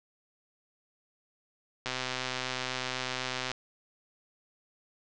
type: click train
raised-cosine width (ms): 0.2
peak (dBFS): -15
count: 213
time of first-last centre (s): 1.86-3.516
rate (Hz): 128
effects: resampled to 16000 Hz + 7-bit